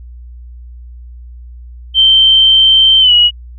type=tone with pitch glide; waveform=sine; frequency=3119 to 2910 Hz; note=G7 to F#7; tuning=-9 to -29 cents; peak=-4 dBFS; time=1.94-3.31 s; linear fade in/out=50 ms; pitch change=-120 cents; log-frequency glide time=3-3.13 s; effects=added 60 Hz sine -29 dBFS peak until 3.58 s